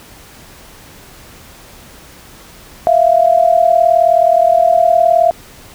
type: tone pair together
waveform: sine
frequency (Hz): 659.3 / 698.5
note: E5 / F5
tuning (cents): 0 / 0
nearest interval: minor second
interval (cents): 100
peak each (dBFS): -10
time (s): 2.87-5.31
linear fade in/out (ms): 0
effects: pink hiss -39 dBFS RMS until 5.74 s